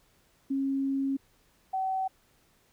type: tone pair in turn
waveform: sine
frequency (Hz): 272.1 / 760.6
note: C#4 / F#5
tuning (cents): -32 / +48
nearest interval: octave + tritone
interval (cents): 1780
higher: second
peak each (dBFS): -26 / -27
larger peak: first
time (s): 0.5-1.17 / 1.73-2.08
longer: first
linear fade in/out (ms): 10
effects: pink hiss -66 dBFS RMS until 2.72 s